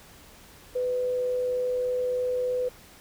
sine tone with amplitude modulation, 499.8 Hz, B4, 21 cents sharp, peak -23 dBFS, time 0.75-2.69 s, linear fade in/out 10 ms, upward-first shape sine, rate 103 Hz, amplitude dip 25%, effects pink hiss -51 dBFS RMS until 3 s

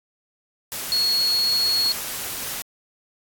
sine tone in noise, 4331 Hz, C#8, 41 cents flat, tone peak -18 dBFS, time 0.92-1.92 s, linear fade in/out 0 ms, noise white, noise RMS -30 dBFS, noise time 0.72-2.62 s, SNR +9 dB, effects AAC 64 kbps

